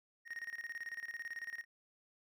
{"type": "tone with tremolo", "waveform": "triangle", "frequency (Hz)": 1863, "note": "A#6", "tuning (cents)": -2, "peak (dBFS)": -38, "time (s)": [0.25, 1.65], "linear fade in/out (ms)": 50, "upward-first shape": "square", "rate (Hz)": 18, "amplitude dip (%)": 80, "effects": []}